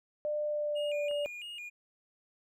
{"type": "tone with pitch glide", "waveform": "sine", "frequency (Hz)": [598, 583.3], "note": ["D5", "D5"], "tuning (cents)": [31, -12], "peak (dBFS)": -30, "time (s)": [0.25, 1.26], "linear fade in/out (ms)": 0, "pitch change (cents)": -43, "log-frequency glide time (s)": [0.45, 1.11]}
{"type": "tone with vibrato", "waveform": "triangle", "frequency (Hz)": 2636, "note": "E7", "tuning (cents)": -1, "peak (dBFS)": -39, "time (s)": [0.75, 1.7], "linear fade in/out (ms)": 20, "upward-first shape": "square", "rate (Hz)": 3, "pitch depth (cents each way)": 140}
{"type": "click", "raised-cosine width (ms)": 0.5, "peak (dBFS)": -37, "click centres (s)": 1.112}
{"effects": []}